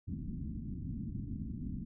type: low-pass noise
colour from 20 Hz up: white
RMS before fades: -40 dBFS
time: 0.07-1.85 s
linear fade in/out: 20 ms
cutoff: 260 Hz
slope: 48 dB/octave
effects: none